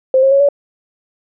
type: tone with pitch steps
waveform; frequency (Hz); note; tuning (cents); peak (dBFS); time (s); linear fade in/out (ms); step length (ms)
sine; 523.3 / 538 / 553.1 / 568.7; C5 / C5 / C#5 / C#5; 0 / +48 / -4 / +44; -7; 0.14-0.488; 2; 87
effects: none